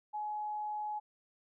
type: tone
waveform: sine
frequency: 844 Hz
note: G#5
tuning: 28 cents sharp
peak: -35 dBFS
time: 0.13-1 s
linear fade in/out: 20 ms
effects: none